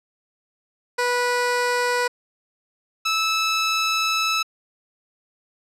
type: tone pair in turn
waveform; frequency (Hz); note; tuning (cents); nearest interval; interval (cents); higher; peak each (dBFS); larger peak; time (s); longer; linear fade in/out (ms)
15% pulse; 490 / 1308.1; B4 / E6; -14 / -14; octave + perfect fourth; 1700; second; -13; neither; 0.98-2.08 / 3.05-4.43; second; 10
effects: low-pass 9000 Hz 12 dB/octave